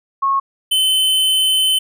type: tone pair in turn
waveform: sine / square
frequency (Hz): 1093 / 3054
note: C#6 / G7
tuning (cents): -25 / -46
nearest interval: octave + tritone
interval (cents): 1779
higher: second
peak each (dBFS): -13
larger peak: neither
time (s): 0.22-0.4 / 0.71-1.79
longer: second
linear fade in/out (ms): 10
effects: none